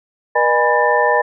sine tone cluster, 480.3 / 605 / 825 / 987 / 1783 Hz, B4 / D#5 / G#5 / B5 / A6, -48 / -49 / -12 / -1 / +22 cents, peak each -18 dBFS, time 0.35-1.22 s, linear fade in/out 10 ms, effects none

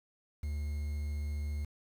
triangle tone with quantisation, 73.8 Hz, D2, 9 cents sharp, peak -31 dBFS, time 0.43-1.65 s, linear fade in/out 5 ms, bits 9, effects none

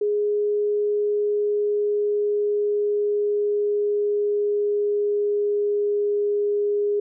sine tone with pitch glide, 415.3 to 411.5 Hz, G#4 to G#4, 0 to -16 cents, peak -19 dBFS, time 0.01-7 s, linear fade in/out 5 ms, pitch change -16 cents, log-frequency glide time 0.81-6.2 s, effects none

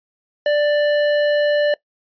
sine tone with tanh clipping, 589 Hz, D5, 5 cents sharp, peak -16 dBFS, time 0.46-1.74 s, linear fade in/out 2 ms, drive 15 dB, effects noise-tail reverb RT60 0.1 s tail -21 dB re dry + resampled to 11025 Hz

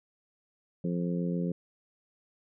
harmonic tone, 87.31 Hz, F2, in tune, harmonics 2 / 3 / 4 / 5 / 6, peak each -29 / -37 / -40 / -39 / -41 dBFS, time 0.84-1.52 s, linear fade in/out 5 ms, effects none

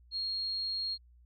sine tone, 4265 Hz, C8, 32 cents sharp, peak -32 dBFS, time 0.11-0.98 s, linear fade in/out 50 ms, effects added 60 Hz sine -57 dBFS peak until 1.25 s

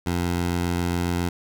15% pulse tone, 87.31 Hz, F2, in tune, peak -16 dBFS, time 0.06-1.29 s, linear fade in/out 5 ms, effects none

